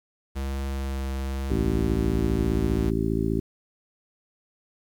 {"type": "tone with vibrato", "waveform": "square", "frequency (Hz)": 67.5, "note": "C#2", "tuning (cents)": -45, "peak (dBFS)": -28, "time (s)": [0.35, 2.91], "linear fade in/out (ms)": 20, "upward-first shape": "triangle", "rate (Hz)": 0.95, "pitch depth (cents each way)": 16}
{"type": "harmonic tone", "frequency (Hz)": 55, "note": "A1", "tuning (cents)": 0, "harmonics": [1, 2, 3, 4, 5, 6, 7], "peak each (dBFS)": [-30, -30, -30, -30, -30, -30, -30], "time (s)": [1.5, 3.4], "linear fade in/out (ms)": 5}
{"effects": ["9-bit"]}